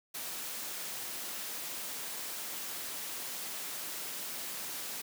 white high-pass noise, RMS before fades -40 dBFS, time 0.14-5.02 s, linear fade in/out 10 ms, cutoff 170 Hz, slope 12 dB/octave, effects none

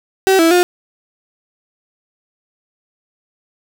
35% pulse tone with pitch steps, 382.8 / 329.1 / 356.2 Hz, G4 / E4 / F4, -41 / -3 / +34 cents, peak -7 dBFS, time 0.27-0.63 s, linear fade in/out 0 ms, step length 120 ms, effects none

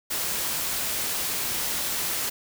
white noise, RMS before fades -28 dBFS, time 0.1-2.3 s, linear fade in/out 10 ms, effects none

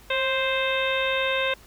harmonic tone with a mistuned harmonic, 523.3 Hz, C5, in tune, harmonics 1 / 2 / 3 / 4 / 5 / 6 / 7, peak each -26 / -31 / -30 / -31 / -29 / -36 / -31 dBFS, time 0.1-1.54 s, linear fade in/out 5 ms, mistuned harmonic 1, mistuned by +33 cents, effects added 50 Hz sine -51 dBFS peak until 1.66 s + pink hiss -52 dBFS RMS until 1.66 s

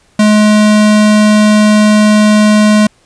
square tone, 211.8 Hz, G#3, 34 cents sharp, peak -5 dBFS, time 0.19-2.87 s, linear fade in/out 5 ms, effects pink hiss -50 dBFS RMS until 3.05 s + resampled to 22050 Hz

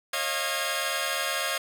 10% pulse tone cluster, 543 / 619 / 694 / 1641 Hz, C#5 / D#5 / F5 / G#6, -36 / -9 / -11 / -21 cents, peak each -24 dBFS, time 0.13-1.58 s, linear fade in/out 5 ms, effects none

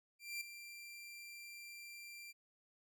sawtooth tone with ADSR envelope, 2366 Hz, D7, 12 cents sharp, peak -36 dBFS, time 0.19-2.33 s, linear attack 220 ms, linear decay 6 ms, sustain -11 dB, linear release 27 ms, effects none

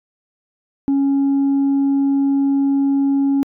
sine tone, 276.6 Hz, C#4, 4 cents flat, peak -11 dBFS, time 0.88-3.43 s, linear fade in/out 0 ms, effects tanh soft clip ceiling -12 dBFS

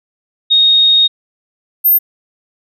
sine tone pair in turn, 3726 / 13171 Hz, A#7 / G#9, -2 / -16 cents, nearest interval octave + minor seventh, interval 2186 cents, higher second, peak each -6 dBFS, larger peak neither, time 0.5-1.08 / 1.84-1.99 s, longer first, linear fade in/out 20 ms, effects none

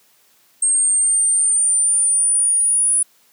sine linear sweep, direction up, 8490 to 9820 Hz, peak -13 dBFS, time 0.62-3.03 s, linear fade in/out 5 ms, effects white hiss -56 dBFS RMS until 3.32 s + high-pass 150 Hz 12 dB/octave

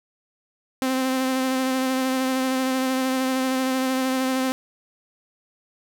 sawtooth tone with vibrato, 260.7 Hz, C4, 6 cents flat, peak -17 dBFS, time 0.82-4.52 s, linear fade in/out 0 ms, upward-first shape sine, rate 13 Hz, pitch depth 19 cents each way, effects none

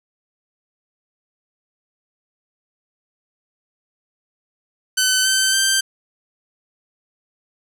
10% pulse tone with pitch steps, 1519 / 1542 / 1565.3 Hz, F#6 / G6 / G6, +45 / -29 / -3 cents, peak -6 dBFS, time 4.97-5.81 s, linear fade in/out 10 ms, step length 280 ms, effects none

